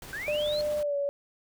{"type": "noise with tremolo", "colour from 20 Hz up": "pink", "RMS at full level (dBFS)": -43, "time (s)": [0.02, 0.83], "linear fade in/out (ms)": 2, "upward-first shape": "sine", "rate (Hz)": 16, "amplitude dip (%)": 25}
{"type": "linear sweep", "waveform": "sine", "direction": "up", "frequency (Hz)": [1522, 4316], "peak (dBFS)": -33, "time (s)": [0.13, 0.61], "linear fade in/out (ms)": 0}
{"type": "tone with pitch glide", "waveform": "sine", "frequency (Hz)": [597, 566.4], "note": ["D5", "C#5"], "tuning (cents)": [28, 37], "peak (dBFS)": -26, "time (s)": [0.28, 1.09], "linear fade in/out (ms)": 0, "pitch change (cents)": -91, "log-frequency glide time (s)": [0.79, 0.96]}
{"effects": []}